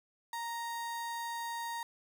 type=tone; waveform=35% pulse; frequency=932.3 Hz; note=A#5; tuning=in tune; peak=-35 dBFS; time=0.33-1.83 s; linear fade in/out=2 ms; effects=12-bit